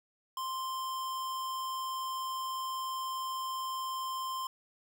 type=tone; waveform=square; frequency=1046.5 Hz; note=C6; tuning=in tune; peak=-35 dBFS; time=0.37-4.47 s; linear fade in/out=2 ms; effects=none